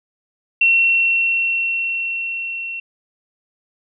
sine tone with level ramp, 2719 Hz, F7, 47 cents flat, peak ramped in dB -10 to -25 dBFS, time 0.61-2.8 s, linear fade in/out 5 ms, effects none

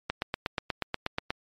click train, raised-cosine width 0.3 ms, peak -12 dBFS, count 11, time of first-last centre 0.1-1.305 s, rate 8.3 Hz, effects MP3 64 kbps

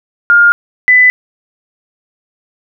sine tone pair in turn, 1413 / 1999.2 Hz, F6 / B6, +20 / +21 cents, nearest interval tritone, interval 601 cents, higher second, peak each -3 dBFS, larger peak neither, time 0.3-0.52 / 0.88-1.1 s, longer neither, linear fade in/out 0 ms, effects none

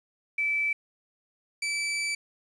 sine / sawtooth tone pair in turn, 2315 / 2315 Hz, D7 / D7, -25 / -25 cents, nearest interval unison, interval 0 cents, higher neither, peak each -24 dBFS, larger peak neither, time 0.38-0.73 / 1.62-2.15 s, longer second, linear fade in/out 5 ms, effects resampled to 24000 Hz + 9-bit

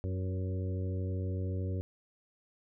harmonic tone with a mistuned harmonic, 93.2 Hz, F#2, 13 cents sharp, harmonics 1 / 2 / 3 / 4 / 5 / 6, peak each -32 / -43 / -44 / -45 / -46 / -49 dBFS, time 0.04-1.81 s, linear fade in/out 0 ms, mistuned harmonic 5, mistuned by +19 cents, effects none

